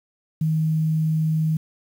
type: tone with quantisation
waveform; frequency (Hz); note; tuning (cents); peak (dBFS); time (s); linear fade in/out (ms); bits
sine; 157.7; D#3; +24; -18; 0.41-1.57; 5; 8
effects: none